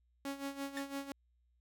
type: tone with tremolo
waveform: sawtooth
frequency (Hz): 277.2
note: C#4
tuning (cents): 0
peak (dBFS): -33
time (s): 0.25-1.12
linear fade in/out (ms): 2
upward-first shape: sine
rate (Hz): 5.9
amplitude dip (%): 75
type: tone with exponential decay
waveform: 40% pulse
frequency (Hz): 1795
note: A6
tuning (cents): +34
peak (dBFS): -37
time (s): 0.77-0.85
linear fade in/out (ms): 1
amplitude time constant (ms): 17
effects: added 60 Hz sine -70 dBFS peak until 1.6 s